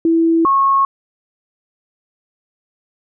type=tone pair in turn; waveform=sine; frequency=329.6 / 1093.4 Hz; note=E4 / C#6; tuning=0 / -24 cents; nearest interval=octave + major sixth; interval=2076 cents; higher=second; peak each=-10 dBFS; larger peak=neither; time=0.05-0.45 / 0.45-0.85 s; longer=neither; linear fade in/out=2 ms; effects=none